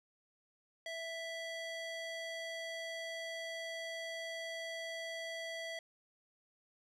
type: tone with band-pass filter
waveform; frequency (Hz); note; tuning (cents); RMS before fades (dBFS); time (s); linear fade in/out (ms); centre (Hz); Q
square; 659.3; E5; 0; -43; 0.86-5.79; 2; 2600; 0.83
effects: none